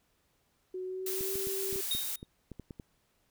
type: tone with pitch glide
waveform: sine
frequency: 370 to 388.2 Hz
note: F#4 to G4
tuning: 0 to -17 cents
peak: -35 dBFS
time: 0.74-1.81 s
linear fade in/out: 5 ms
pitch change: +83 cents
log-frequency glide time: 0.84-1.39 s
type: noise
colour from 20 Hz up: blue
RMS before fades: -36 dBFS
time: 1.06-2.16 s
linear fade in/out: 5 ms
type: clicks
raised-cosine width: 3 ms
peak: -30 dBFS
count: 11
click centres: 1.209 / 1.356 / 1.471 / 1.728 / 1.759 / 1.95 / 2.229 / 2.517 / 2.597 / 2.708 / 2.798 s
type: tone with exponential decay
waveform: square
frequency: 3729 Hz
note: A#7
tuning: in tune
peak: -28 dBFS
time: 1.91-2.25 s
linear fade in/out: 2 ms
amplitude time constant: 72 ms
effects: pink hiss -73 dBFS RMS until 3.3 s